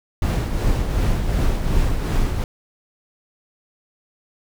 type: noise with tremolo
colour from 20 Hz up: brown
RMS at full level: -17 dBFS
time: 0.22-2.44 s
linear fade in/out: 2 ms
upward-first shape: triangle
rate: 2.7 Hz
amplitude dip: 50%
effects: none